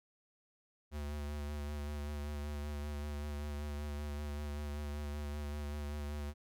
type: tone with vibrato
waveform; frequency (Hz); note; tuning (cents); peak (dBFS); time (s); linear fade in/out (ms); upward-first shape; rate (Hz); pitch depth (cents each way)
square; 73.42; D2; 0; -39; 0.91-6.34; 50; sine; 5.2; 25
effects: none